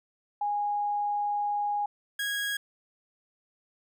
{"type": "tone pair in turn", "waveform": ["sine", "30% pulse"], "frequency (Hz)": [824, 1648], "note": ["G#5", "G#6"], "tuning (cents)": [-14, -14], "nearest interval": "octave", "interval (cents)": 1200, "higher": "second", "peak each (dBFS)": -26, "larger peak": "neither", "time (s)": [[0.41, 1.86], [2.19, 2.57]], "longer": "first", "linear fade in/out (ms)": 5, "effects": []}